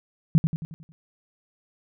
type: tone with echo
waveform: sine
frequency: 160 Hz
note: D#3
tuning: 49 cents sharp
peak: -12 dBFS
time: 0.35-0.38 s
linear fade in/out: 0 ms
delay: 90 ms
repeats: 6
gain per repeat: -6 dB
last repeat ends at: 0.92 s
effects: none